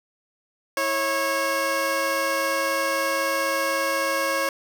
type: tone pair together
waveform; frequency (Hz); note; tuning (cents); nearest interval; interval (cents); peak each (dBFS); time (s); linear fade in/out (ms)
15% pulse; 325.8 / 547.9; E4 / C#5; -20 / -20; major sixth; 900; -25 / -16; 0.77-4.49; 2
effects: none